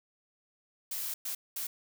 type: noise bursts at uneven times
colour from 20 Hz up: blue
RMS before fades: -36 dBFS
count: 3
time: 0.91-1.14 / 1.25-1.35 / 1.56-1.67 s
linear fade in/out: 5 ms
effects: none